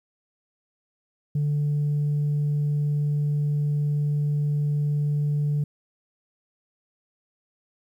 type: tone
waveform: sine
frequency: 146.83 Hz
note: D3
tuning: in tune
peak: -19 dBFS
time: 1.35-5.64 s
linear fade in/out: 5 ms
effects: tanh soft clip ceiling -19 dBFS + 10-bit